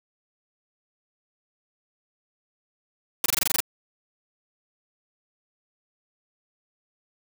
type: noise bursts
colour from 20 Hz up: white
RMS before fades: -22 dBFS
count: 9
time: 3.24-3.604 s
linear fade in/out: 2 ms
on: 20 ms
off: 23 ms
effects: none